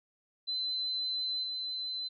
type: tone with level steps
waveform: sine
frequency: 4047 Hz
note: B7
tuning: 42 cents sharp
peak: -31 / -34 dBFS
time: 0.47-2.09 s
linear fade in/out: 20 ms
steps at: 1.43 s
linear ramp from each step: 10 ms
effects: none